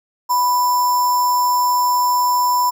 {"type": "tone with sample-and-hold", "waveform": "sine", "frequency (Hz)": 987.8, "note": "B5", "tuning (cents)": 0, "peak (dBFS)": -13, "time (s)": [0.29, 2.71], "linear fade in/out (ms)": 20, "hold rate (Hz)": 6300, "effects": []}